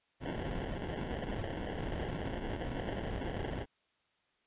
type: noise with sample-and-hold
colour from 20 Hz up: pink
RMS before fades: -38 dBFS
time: 0.2-3.66 s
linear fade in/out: 50 ms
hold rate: 1225 Hz
effects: white hiss -75 dBFS RMS until 4.46 s + resampled to 8000 Hz